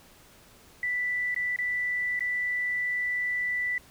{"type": "tone with dropouts", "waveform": "sine", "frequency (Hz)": 1976, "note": "B6", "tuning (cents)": 0, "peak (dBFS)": -26, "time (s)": [0.83, 3.78], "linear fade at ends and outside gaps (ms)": 2, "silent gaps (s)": [[1.345, 1.362], [1.562, 1.587], [2.193, 2.206]], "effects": ["pink hiss -55 dBFS RMS until 3.9 s"]}